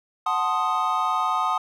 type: chord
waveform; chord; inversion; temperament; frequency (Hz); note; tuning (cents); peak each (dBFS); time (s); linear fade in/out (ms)
triangle; F# diminished seventh; none; equal; 740 / 880 / 1046.5 / 1244.5; F#5 / A5 / C6 / Eb6; 0 / 0 / 0 / 0; -26 / -26 / -26 / -22; 0.26-1.58; 5
effects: none